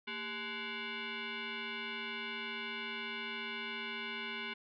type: tone with frequency modulation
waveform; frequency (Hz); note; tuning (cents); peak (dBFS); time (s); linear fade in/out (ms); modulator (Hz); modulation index
sine; 400.4; G4; +37; -38; 0.07-4.54; 10; 629; 4.7
effects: none